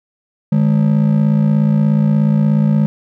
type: ring-modulated tone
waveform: triangle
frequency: 179.8 Hz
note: F#3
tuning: 49 cents flat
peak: -5 dBFS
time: 0.52-2.86 s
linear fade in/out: 0 ms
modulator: 28.4 Hz
effects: none